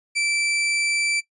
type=tone; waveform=sawtooth; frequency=2331 Hz; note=D7; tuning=14 cents flat; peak=-17 dBFS; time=0.15-1.21 s; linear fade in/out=20 ms; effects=noise-tail reverb RT60 0.1 s tail -18 dB re dry + resampled to 24000 Hz